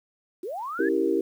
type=linear sweep; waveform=sine; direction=up; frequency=326.2 to 1765 Hz; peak=-30 dBFS; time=0.43-0.89 s; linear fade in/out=5 ms
type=chord; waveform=sine; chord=C# diminished seventh; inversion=none; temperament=equal; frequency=277.2 / 329.6 / 392 / 466.2 Hz; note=C#4 / E4 / G4 / Bb4; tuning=0 / 0 / 0 / 0 cents; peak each=-30 / -25 / -25 / -28 dBFS; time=0.79-1.21 s; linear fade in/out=5 ms
effects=9-bit